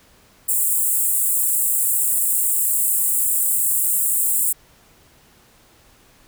pink high-pass noise, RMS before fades -19 dBFS, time 0.48-4.53 s, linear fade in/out 10 ms, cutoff 7600 Hz, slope 96 dB/octave, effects pink hiss -53 dBFS RMS until 6.27 s

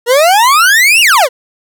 40% pulse exponential two-way sweep, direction up then down, 459.9 to 2908 to 459.9 Hz, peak -4 dBFS, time 0.06-1.29 s, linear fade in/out 50 ms, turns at 1.01 s, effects none

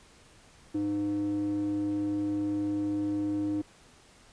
square tone with band-pass filter, 101.8 Hz, G#2, 34 cents flat, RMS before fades -30 dBFS, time 0.74-3.62 s, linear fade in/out 10 ms, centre 330 Hz, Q 8.3, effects pink hiss -57 dBFS RMS until 4.32 s + resampled to 22050 Hz

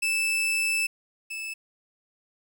40% pulse tone pair in turn, 2634 / 2621 Hz, E7 / E7, -2 / -11 cents, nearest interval unison, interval 9 cents, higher first, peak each -22 / -31 dBFS, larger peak first, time 0.02-0.87 / 1.3-1.54 s, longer first, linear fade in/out 10 ms, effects 10-bit

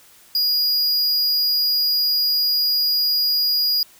square tone, 4879 Hz, D#8, 35 cents flat, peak -17 dBFS, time 0.35-3.83 s, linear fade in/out 2 ms, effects white hiss -50 dBFS RMS until 3.99 s

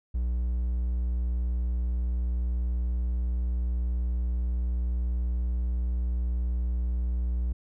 triangle tone, 60.4 Hz, B1, 38 cents flat, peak -23 dBFS, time 0.14-7.53 s, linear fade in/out 10 ms, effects none

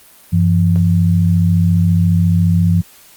sine tone pair together, 95.55 / 170 Hz, G2 / F3, -44 / -46 cents, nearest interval minor seventh, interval 998 cents, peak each -12 dBFS, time 0.32-2.82 s, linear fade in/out 20 ms, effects white hiss -44 dBFS RMS until 3.16 s + Opus 32 kbps

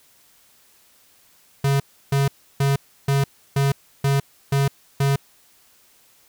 square tone bursts, 138.7 Hz, C#3, 1 cent sharp, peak -17 dBFS, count 8, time 1.64-5.16 s, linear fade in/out 5 ms, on 160 ms, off 320 ms, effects white hiss -56 dBFS RMS until 6.28 s

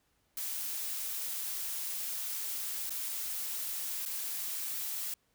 blue noise with dropouts, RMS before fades -37 dBFS, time 0.37-5.14 s, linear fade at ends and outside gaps 2 ms, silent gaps 2.896-2.905 / 4.053-4.059 s, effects pink hiss -74 dBFS RMS until 5.34 s

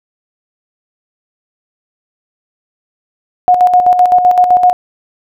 sine tone with tremolo, 724 Hz, F#5, 38 cents flat, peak -3 dBFS, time 3.48-4.73 s, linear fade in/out 0 ms, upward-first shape square, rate 7.8 Hz, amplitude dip 55%, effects none

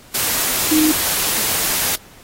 sine tone in noise, 310 Hz, D#4, 6 cents flat, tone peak -12 dBFS, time 0.71-0.92 s, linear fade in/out 10 ms, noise white, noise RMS -19 dBFS, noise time 0.14-1.96 s, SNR +4 dB, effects pink hiss -45 dBFS RMS until 2.23 s + AAC 48 kbps

